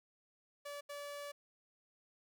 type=tone bursts at uneven times; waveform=sawtooth; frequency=576 Hz; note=D5; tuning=34 cents flat; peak=-40 dBFS; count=2; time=0.65-0.81 / 0.89-1.32 s; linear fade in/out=10 ms; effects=none

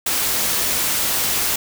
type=noise; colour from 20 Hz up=white; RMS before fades=-20 dBFS; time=0.06-1.56 s; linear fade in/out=5 ms; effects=none

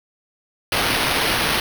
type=noise with sample-and-hold; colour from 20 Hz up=violet; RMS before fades=-20 dBFS; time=0.72-1.6 s; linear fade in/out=2 ms; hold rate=7350 Hz; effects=none

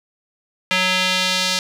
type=tone with band-pass filter sweep; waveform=square; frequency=185 Hz; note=F#3; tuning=in tune; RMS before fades=-19 dBFS; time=0.71-1.59 s; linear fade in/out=0 ms; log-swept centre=2700 to 4500 Hz; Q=1.6; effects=none

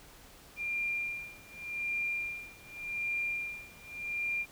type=tone with tremolo; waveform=sine; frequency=2393 Hz; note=D7; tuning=32 cents sharp; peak=-30 dBFS; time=0.56-4.46 s; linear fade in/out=50 ms; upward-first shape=sine; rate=0.86 Hz; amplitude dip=95%; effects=pink hiss -55 dBFS RMS until 4.51 s

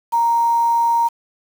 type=tone with quantisation; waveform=sine; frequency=932.3 Hz; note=A#5; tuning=in tune; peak=-13 dBFS; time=0.12-1.09 s; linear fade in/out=20 ms; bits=6; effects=none

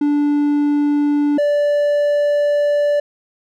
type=tone pair in turn; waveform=triangle; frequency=291.7 / 583.4 Hz; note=D4 / D5; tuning=-12 / -12 cents; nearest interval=octave; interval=1200 cents; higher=second; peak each=-11 dBFS; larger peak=neither; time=0.01-1.38 / 1.38-3 s; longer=second; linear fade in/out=5 ms; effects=none

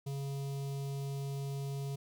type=tone with notch filter; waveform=square; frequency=138.7 Hz; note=C#3; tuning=1 cent sharp; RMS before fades=-38 dBFS; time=0.06-1.96 s; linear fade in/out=10 ms; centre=1600 Hz; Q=0.54; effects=13-bit

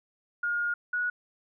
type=tone pair in turn; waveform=sine; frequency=1425 / 1460.8 Hz; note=F6 / F#6; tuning=+34 / -23 cents; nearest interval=unison; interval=43 cents; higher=second; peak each=-26 dBFS; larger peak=neither; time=0.43-0.74 / 0.93-1.1 s; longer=first; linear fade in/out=5 ms; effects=none

